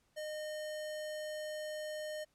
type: tone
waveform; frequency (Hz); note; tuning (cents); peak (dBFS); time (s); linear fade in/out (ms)
square; 612; D#5; -29; -40; 0.16-2.25; 20
effects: pink hiss -75 dBFS RMS until 2.34 s + low-pass 12000 Hz 12 dB/octave